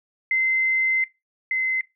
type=tone pair in turn; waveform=sine; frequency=2068 / 2056 Hz; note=C7 / C7; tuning=-21 / -31 cents; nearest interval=unison; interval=10 cents; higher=first; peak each=-18 / -20 dBFS; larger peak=first; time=0.31-1.04 / 1.51-1.81 s; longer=first; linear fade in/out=2 ms; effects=noise-tail reverb RT60 0.2 s tail -20 dB re dry